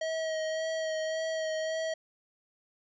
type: tone with vibrato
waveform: square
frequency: 637 Hz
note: D#5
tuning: 41 cents sharp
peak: -31 dBFS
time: 0.01-1.94 s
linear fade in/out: 5 ms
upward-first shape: sine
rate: 1.8 Hz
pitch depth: 19 cents each way
effects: resampled to 16000 Hz